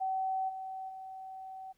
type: tone with level steps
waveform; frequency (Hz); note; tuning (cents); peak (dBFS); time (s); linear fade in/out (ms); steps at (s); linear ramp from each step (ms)
sine; 761; F#5; +48; -30 / -38 / -42; 0-1.73; 20; 0.48 / 0.88; 20
effects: pink hiss -75 dBFS RMS until 1.77 s